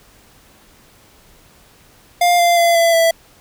square tone with pitch steps, 703 / 692.5 / 682.2 / 672 / 662 Hz, F5 / F5 / F5 / E5 / E5, +11 / -15 / -41 / +33 / +7 cents, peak -11 dBFS, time 2.21-3.11 s, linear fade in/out 5 ms, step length 180 ms, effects pink hiss -49 dBFS RMS until 3.4 s

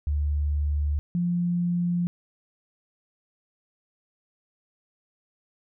sine tone pair in turn, 73.42 / 174.62 Hz, D2 / F3, 0 / 0 cents, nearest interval octave + minor third, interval 1500 cents, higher second, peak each -22 dBFS, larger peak neither, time 0.07-0.99 / 1.15-2.07 s, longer neither, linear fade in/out 0 ms, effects none

